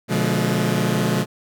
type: chord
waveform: sawtooth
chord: B diminished seventh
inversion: none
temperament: just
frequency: 123.47 / 148.16 / 177.8 / 213.4 Hz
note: B2 / D3 / F3 / Ab3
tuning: 0 / +16 / +31 / +47 cents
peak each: -20 / -21 / -19 / -19 dBFS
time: 0.08-1.26 s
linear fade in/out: 50 ms
effects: none